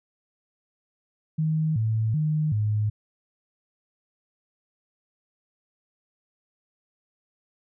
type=tone with pitch steps; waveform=sine; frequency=157.1 / 110.7 / 153.7 / 106.1 Hz; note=D#3 / A2 / D#3 / G#2; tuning=+17 / +11 / -21 / +38 cents; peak=-21 dBFS; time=1.38-2.9 s; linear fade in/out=10 ms; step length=380 ms; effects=none